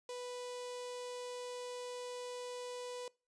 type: tone with notch filter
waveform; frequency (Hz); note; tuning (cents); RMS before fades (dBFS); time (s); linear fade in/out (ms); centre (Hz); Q
sawtooth; 493.9; B4; 0; -44; 0.09-3.08; 2; 1600; 1.1
effects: noise-tail reverb RT60 0.3 s tail -23 dB re dry + resampled to 22050 Hz